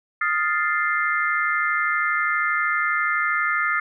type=chord; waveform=sine; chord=F dominant seventh; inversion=third; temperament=equal; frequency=1244.5 / 1396.9 / 1760 / 2093 Hz; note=Eb6 / F6 / A6 / C7; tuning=0 / 0 / 0 / 0 cents; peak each=-25 dBFS; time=0.21-3.8 s; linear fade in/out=5 ms; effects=none